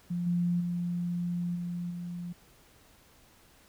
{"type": "tone with level steps", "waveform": "sine", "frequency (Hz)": 174.61, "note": "F3", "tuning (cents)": 0, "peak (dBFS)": [-29, -25, -29, -32, -35], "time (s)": [0.1, 2.33], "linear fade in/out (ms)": 10, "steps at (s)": [0.26, 0.6, 1.55, 1.9], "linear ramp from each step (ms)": 10, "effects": ["pink hiss -60 dBFS RMS until 3.68 s"]}